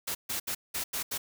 white noise bursts at uneven times, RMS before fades -33 dBFS, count 6, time 0.07-0.15 / 0.29-0.4 / 0.47-0.55 / 0.74-0.84 / 0.93-1.03 / 1.11-1.18 s, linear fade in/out 10 ms, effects none

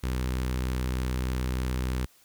sawtooth tone with notch filter, 63.3 Hz, B1, 43 cents sharp, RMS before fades -29 dBFS, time 0.03-2.06 s, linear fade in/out 10 ms, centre 680 Hz, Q 1.8, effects white hiss -60 dBFS RMS until 2.24 s

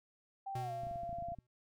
sine tone with pitch glide, 782 to 688.7 Hz, G5 to F5, -4 to -24 cents, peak -39 dBFS, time 0.46-1.35 s, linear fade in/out 10 ms, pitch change -220 cents, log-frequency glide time 0.6-0.72 s
square tone with exponential decay, 123.47 Hz, B2, in tune, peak -39 dBFS, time 0.55-1.47 s, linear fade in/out 5 ms, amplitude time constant 200 ms
clicks, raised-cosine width 5 ms, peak -37 dBFS, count 12, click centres 0.835 / 0.869 / 0.912 / 0.958 / 1.034 / 1.093 / 1.129 / 1.186 / 1.224 / 1.286 / 1.32 / 1.387 s
effects none

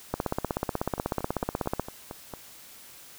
two click trains, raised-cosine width 1 ms, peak -22 / -12 dBFS, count 7 / 28, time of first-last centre 0.98-2.337 / 0.14-1.796 s, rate 4.42 / 16.3 Hz, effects white hiss -49 dBFS RMS until 3.18 s

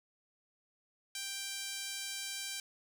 5% pulse tone with high-pass filter, 786 Hz, G5, 4 cents sharp, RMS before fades -41 dBFS, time 1.15-2.6 s, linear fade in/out 2 ms, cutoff 1900 Hz, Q 0.86, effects none

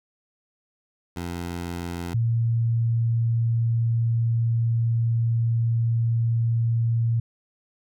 15% pulse / sine tone pair in turn, 86.6 / 115.6 Hz, F2 / A#2, -14 / -14 cents, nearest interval perfect fourth, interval 500 cents, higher second, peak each -23 / -19 dBFS, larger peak second, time 1.16-2.14 / 2.14-7.2 s, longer second, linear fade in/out 5 ms, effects none

